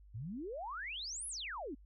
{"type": "exponential two-way sweep", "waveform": "sine", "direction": "up then down", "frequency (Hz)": [98.9, 11175, 242], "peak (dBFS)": -40, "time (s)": [0.14, 1.75], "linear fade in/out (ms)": 10, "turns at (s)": 1.27, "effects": ["added 50 Hz sine -56 dBFS peak until 1.85 s"]}